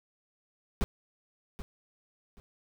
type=noise with echo; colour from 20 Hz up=brown; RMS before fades=-26 dBFS; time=0.81-0.84 s; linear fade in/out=0 ms; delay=780 ms; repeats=2; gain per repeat=-13 dB; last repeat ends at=2.4 s; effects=none